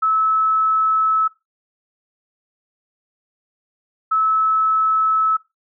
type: tone pair in turn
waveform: sine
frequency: 1300 / 1300 Hz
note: E6 / E6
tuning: -24 / -24 cents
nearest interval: unison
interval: 0 cents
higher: neither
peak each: -14 dBFS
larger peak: neither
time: 0.02-1.28 / 4.11-5.37 s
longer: neither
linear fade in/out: 10 ms
effects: noise-tail reverb RT60 0.2 s tail -18 dB re dry